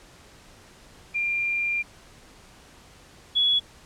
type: tone pair in turn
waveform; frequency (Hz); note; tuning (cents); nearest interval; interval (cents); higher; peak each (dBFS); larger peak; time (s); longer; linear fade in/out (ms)
sine; 2390 / 3380; D7 / G#7; +30 / +30; tritone; 600; second; -23 / -18; second; 1.14-1.83 / 3.35-3.6; first; 20
effects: pink hiss -51 dBFS RMS until 3.85 s + low-pass 9000 Hz 12 dB/octave